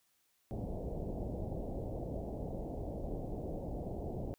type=low-pass noise; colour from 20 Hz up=pink; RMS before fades=-40 dBFS; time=0.51-4.34 s; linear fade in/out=0 ms; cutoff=730 Hz; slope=48 dB/octave; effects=white hiss -75 dBFS RMS until 4.38 s